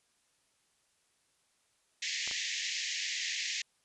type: band-pass noise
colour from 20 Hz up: pink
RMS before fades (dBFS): -36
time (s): 2.02-3.62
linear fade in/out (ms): 5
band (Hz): 1800 to 7200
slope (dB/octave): 96
type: clicks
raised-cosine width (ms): 0.5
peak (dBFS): -30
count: 2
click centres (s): 2.276 / 2.312
effects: white hiss -73 dBFS RMS until 3.84 s + resampled to 24000 Hz